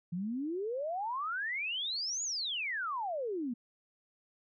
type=exponential two-way sweep; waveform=sine; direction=up then down; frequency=166 to 6970 to 225.8 Hz; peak=-33 dBFS; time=0.12-3.54 s; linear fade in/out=10 ms; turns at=2.23 s; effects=none